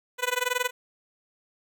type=tone with amplitude modulation; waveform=10% pulse; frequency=497.2 Hz; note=B4; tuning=12 cents sharp; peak=-13 dBFS; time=0.18-0.71 s; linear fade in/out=50 ms; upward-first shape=sine; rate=21.4 Hz; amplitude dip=95%; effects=none